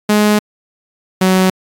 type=tone pair in turn; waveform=sawtooth; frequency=209.9 / 187 Hz; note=G#3 / F#3; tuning=+19 / +19 cents; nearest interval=major second; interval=200 cents; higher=first; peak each=-5 dBFS; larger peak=neither; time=0.09-0.39 / 1.21-1.5 s; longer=first; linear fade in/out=5 ms; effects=AAC 64 kbps